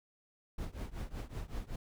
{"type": "noise with tremolo", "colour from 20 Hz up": "brown", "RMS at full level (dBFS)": -37, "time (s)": [0.58, 1.76], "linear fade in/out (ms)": 5, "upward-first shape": "triangle", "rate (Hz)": 5.3, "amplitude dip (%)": 95, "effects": []}